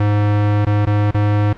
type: tone with dropouts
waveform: square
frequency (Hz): 103.83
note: G#2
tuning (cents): 0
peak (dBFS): -13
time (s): 0-1.53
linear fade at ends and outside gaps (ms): 5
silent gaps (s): 0.651-0.667 / 0.854-0.869 / 1.11-1.144
effects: pink hiss -39 dBFS RMS until 1.57 s + low-pass 2000 Hz 12 dB/octave